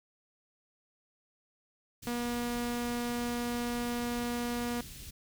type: band-stop noise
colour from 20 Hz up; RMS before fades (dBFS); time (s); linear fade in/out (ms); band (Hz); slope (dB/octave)
pink; -46; 2.02-5.11; 10; 210 to 3100; 12
type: tone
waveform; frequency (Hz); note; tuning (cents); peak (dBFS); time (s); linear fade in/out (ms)
sawtooth; 240; B3; -49; -28; 2.07-4.81; 2
effects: none